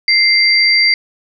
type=tone pair together; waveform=sine; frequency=2093 / 4699 Hz; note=C7 / D8; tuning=0 / 0 cents; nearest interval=octave + major second; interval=1400 cents; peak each=-11 dBFS; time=0.08-0.94 s; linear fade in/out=2 ms; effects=none